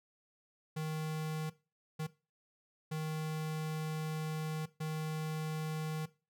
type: tone bursts at uneven times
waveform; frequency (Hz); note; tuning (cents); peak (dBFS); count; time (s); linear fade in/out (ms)
square; 156.3; D#3; +8; -36; 4; 0.76-1.5 / 1.99-2.07 / 2.91-4.66 / 4.8-6.06; 10
effects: noise-tail reverb RT60 0.3 s tail -18 dB re dry